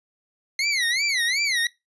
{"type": "tone with vibrato", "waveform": "25% pulse", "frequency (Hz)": 2083, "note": "C7", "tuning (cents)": -8, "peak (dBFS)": -17, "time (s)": [0.59, 1.67], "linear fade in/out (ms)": 2, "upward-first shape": "sine", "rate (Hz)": 2.7, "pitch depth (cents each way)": 210, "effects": ["noise-tail reverb RT60 0.2 s tail -21 dB re dry", "resampled to 24000 Hz"]}